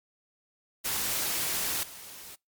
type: noise with level steps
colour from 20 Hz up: white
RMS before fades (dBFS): -30 / -45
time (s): 0.84-2.36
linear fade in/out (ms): 20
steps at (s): 1.83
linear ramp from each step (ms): 2
effects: noise-tail reverb RT60 0.2 s tail -26 dB re dry + MP3 96 kbps